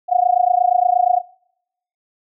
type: tone with amplitude modulation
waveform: sine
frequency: 721 Hz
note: F#5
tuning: 45 cents flat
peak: -8 dBFS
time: 0.08-1.22 s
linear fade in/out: 50 ms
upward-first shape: sine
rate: 28.5 Hz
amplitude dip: 95%
effects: noise-tail reverb RT60 0.8 s tail -25 dB re dry